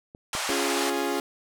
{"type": "clicks", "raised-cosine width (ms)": 2, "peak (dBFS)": [-30, -22, -29], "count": 3, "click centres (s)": [0.149, 0.351, 0.499]}
{"type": "band-pass noise", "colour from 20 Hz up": "pink", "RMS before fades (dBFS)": -30, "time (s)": [0.33, 0.9], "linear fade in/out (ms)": 2, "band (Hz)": [700, 10000], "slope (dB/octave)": 24}
{"type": "chord", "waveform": "sawtooth", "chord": "Db major", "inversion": "none", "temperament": "equal", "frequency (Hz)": [277.2, 349.2, 415.3], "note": ["Db4", "F4", "Ab4"], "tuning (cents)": [0, 0, 0], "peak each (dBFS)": -26, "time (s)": [0.49, 1.2], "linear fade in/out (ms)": 2}
{"effects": []}